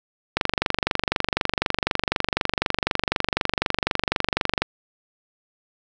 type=click train; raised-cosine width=0.3 ms; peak=-3 dBFS; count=103; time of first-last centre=0.37-4.62 s; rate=24 Hz; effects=none